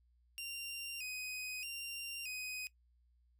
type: tone with vibrato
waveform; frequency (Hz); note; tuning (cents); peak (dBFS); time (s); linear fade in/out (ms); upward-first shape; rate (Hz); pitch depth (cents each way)
sawtooth; 2637; E7; 0; -38; 0.38-2.67; 0; square; 0.8; 88
effects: noise-tail reverb RT60 0.1 s tail -18 dB re dry + added 60 Hz sine -68 dBFS peak until 3.39 s